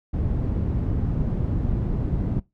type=low-pass noise; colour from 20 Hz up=white; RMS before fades=-24 dBFS; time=0.13-2.4 s; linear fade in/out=10 ms; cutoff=140 Hz; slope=12 dB/octave; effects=noise-tail reverb RT60 0.2 s tail -21 dB re dry